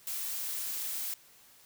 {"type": "noise", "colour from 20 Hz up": "blue", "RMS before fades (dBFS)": -36, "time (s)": [0.07, 1.14], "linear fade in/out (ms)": 2, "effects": ["white hiss -59 dBFS RMS until 1.65 s"]}